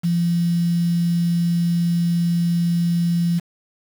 sine tone with quantisation, 171.4 Hz, F3, 32 cents flat, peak -16 dBFS, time 0.03-3.4 s, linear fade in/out 20 ms, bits 6, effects none

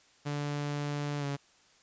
sawtooth tone with pitch glide, 145.5 to 141.11 Hz, D3 to C#3, -16 to +31 cents, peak -28 dBFS, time 0.25-1.37 s, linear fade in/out 20 ms, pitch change -53 cents, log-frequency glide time 1.19-1.25 s, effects white hiss -63 dBFS RMS until 1.82 s + resampled to 16000 Hz

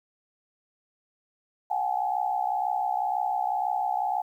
sine tone cluster, 727 / 793 / 855 Hz, F#5 / G5 / A5, -31 / +20 / -50 cents, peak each -29 dBFS, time 1.7-4.22 s, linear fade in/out 10 ms, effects 10-bit

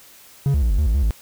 triangle tone with pitch steps, 139.4 / 71.6 / 58.3 / 48.1 / 74.3 / 54.1 / 70.1 / 53.8 Hz, C#3 / D2 / A#1 / G1 / D2 / A1 / C#2 / A1, +10 / -43 / +1 / -32 / +21 / -29 / +20 / -38 cents, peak -13 dBFS, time 0.46-1.108 s, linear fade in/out 0 ms, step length 81 ms, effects white hiss -47 dBFS RMS until 1.21 s

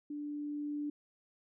sine tone with level ramp, 293.7 Hz, D4, in tune, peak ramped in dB -38 to -34 dBFS, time 0.1-0.9 s, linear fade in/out 5 ms, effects none

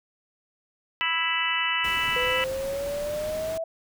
harmonic tone, 329.6 Hz, E4, in tune, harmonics 3 / 4 / 5 / 6 / 7 / 8 / 9, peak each -32 / -32 / -36 / -28 / -38 / -29 / -29 dBFS, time 1.01-2.44 s, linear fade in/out 0 ms
pink noise, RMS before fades -39 dBFS, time 1.84-3.58 s, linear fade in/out 5 ms
sine exponential sweep, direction up, 493.9 to 659.3 Hz, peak -27 dBFS, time 2.16-3.64 s, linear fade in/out 5 ms
effects none

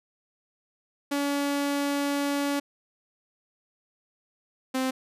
sawtooth tone pair in turn, 284.1 / 260.6 Hz, C#4 / C4, +43 / -7 cents, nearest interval minor second, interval 150 cents, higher first, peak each -21 / -21 dBFS, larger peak neither, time 1.11-2.6 / 4.74-4.91 s, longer first, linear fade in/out 10 ms, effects resampled to 32000 Hz

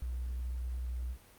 sine tone with ADSR envelope, 61.74 Hz, B1, in tune, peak -31 dBFS, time 0.02-1.18 s, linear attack 4 ms, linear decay 6 ms, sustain -3 dB, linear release 79 ms, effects pink hiss -59 dBFS RMS until 1.38 s + Opus 32 kbps

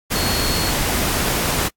sine tone in noise, 4331 Hz, C#8, 41 cents flat, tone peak -25 dBFS, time 0.14-0.72 s, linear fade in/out 20 ms, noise pink, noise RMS -20 dBFS, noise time 0.1-1.69 s, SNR -8 dB, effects noise-tail reverb RT60 0.1 s tail -25 dB re dry + AAC 64 kbps

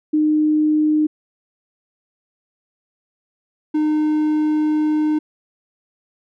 sine / triangle tone pair in turn, 305.6 / 305.6 Hz, D#4 / D#4, -31 / -31 cents, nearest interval unison, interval 0 cents, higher neither, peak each -13 dBFS, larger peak neither, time 0.13-1.07 / 3.74-5.19 s, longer second, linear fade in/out 10 ms, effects none

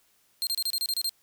sawtooth tone bursts, 4188 Hz, C8, 1 cent sharp, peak -23 dBFS, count 9, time 0.42-1.093 s, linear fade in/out 0 ms, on 49 ms, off 29 ms, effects white hiss -66 dBFS RMS until 1.22 s

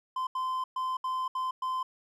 triangle tone bursts at uneven times, 1032 Hz, C6, 24 cents flat, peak -27 dBFS, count 6, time 0.16-0.27 / 0.35-0.64 / 0.76-0.97 / 1.04-1.28 / 1.35-1.51 / 1.62-1.83 s, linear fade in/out 5 ms, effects none

